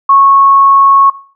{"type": "tone", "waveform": "sine", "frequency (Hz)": 1100, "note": "C#6", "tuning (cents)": -14, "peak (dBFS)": -3, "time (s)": [0.09, 1.1], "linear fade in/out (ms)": 5, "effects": ["noise-tail reverb RT60 0.4 s tail -17 dB re dry"]}